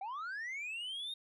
sine linear sweep, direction up, 740 to 3729 Hz, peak -36 dBFS, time 0.01-1.14 s, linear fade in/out 5 ms, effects tanh soft clip ceiling -38 dBFS

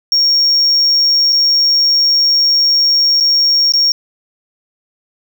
sine tone with dropouts, 5550 Hz, F8, 12 cents flat, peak -6 dBFS, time 0.12-3.92 s, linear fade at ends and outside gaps 1 ms, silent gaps 1.324-1.328 / 3.201-3.207 / 3.721-3.737 s, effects tanh soft clip ceiling -7 dBFS + 8-bit

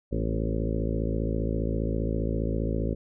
harmonic tone with a mistuned harmonic, 55 Hz, A1, in tune, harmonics 1 / 2 / 3 / 4 / 5 / 6 / 7 / 8 / 9 / 10, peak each -29 / -32 / -34 / -35 / -36 / -37 / -37 / -38 / -39 / -39 dBFS, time 0.11-2.95 s, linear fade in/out 20 ms, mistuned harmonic 4, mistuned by +50 cents, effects none

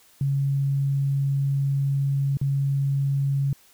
sine tone with dropouts, 138.59 Hz, C#3, in tune, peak -20 dBFS, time 0.21-3.53 s, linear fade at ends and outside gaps 2 ms, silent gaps 2.371-2.413 s, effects white hiss -56 dBFS RMS until 3.73 s

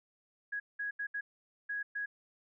sine tone bursts at uneven times, 1661.2 Hz, G#6, in tune, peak -34 dBFS, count 6, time 0.52-0.6 / 0.79-0.91 / 0.99-1.07 / 1.14-1.21 / 1.69-1.83 / 1.95-2.06 s, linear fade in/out 10 ms, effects none

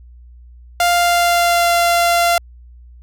sawtooth tone with pitch glide, 698.5 to 689.7 Hz, F5 to F5, 0 to -22 cents, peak -8 dBFS, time 0.8-2.38 s, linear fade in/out 2 ms, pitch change -22 cents, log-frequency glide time 0.92-1.72 s, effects added 60 Hz sine -38 dBFS peak until 3.02 s

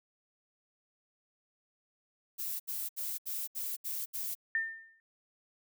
violet noise bursts, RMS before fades -37 dBFS, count 7, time 2.38-4.352 s, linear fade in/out 20 ms, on 220 ms, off 72 ms
sine tone with exponential decay, 1805 Hz, A6, 44 cents sharp, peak -26 dBFS, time 4.55-5 s, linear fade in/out 1 ms, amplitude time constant 96 ms
effects none

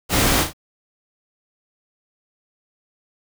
pink noise with echo, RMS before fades -18 dBFS, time 0.09-0.46 s, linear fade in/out 50 ms, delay 37 ms, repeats 2, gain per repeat -7 dB, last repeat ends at 0.534 s, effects none

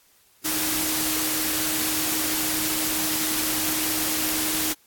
sine tone in noise, 312.6 Hz, D#4, 8 cents sharp, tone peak -31 dBFS, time 0.44-4.74 s, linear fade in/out 20 ms, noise white, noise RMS -25 dBFS, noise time 0.44-4.74 s, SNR -9 dB, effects white hiss -59 dBFS RMS until 4.86 s + AAC 64 kbps

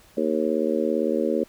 harmonic tone, 77.78 Hz, D#2, in tune, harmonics 3 / 4 / 5 / 6 / 7, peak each -27 / -27 / -27 / -27 / -27 dBFS, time 0.17-1.44 s, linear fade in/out 5 ms, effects pink hiss -54 dBFS RMS until 1.48 s

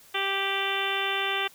harmonic tone with a mistuned harmonic, 392 Hz, G4, in tune, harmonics 1 / 2 / 3 / 4 / 5 / 6 / 7 / 8 / 9, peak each -34 / -34 / -34 / -34 / -34 / -34 / -34 / -34 / -34 dBFS, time 0.14-1.48 s, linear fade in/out 10 ms, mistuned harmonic 8, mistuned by -38 cents, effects white hiss -54 dBFS RMS until 1.54 s

